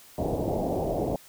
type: low-pass noise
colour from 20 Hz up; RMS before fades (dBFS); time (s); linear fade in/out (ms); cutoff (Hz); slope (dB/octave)
white; -28; 0.18-1.16; 2; 750; 48
effects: white hiss -52 dBFS RMS until 1.28 s